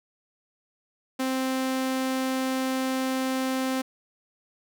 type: tone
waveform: sawtooth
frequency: 261.6 Hz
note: C4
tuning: in tune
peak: -21 dBFS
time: 1.19-3.82 s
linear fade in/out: 10 ms
effects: none